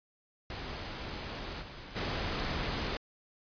pink noise with level steps, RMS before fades -40 / -46 / -34 dBFS, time 0.5-2.97 s, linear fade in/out 2 ms, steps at 1.61 / 1.95 s, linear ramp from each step 20 ms, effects resampled to 11025 Hz

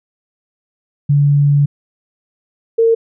sine tone pair in turn, 143.6 / 455.9 Hz, D3 / A#4, -39 / -39 cents, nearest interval octave + minor sixth, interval 2000 cents, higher second, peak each -8 / -8 dBFS, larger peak neither, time 1.09-1.66 / 2.78-2.95 s, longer first, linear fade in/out 10 ms, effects none

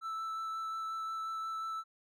triangle tone with vibrato, 1320 Hz, E6, 2 cents sharp, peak -34 dBFS, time 0.01-1.84 s, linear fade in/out 50 ms, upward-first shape sine, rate 5.6 Hz, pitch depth 8 cents each way, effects none

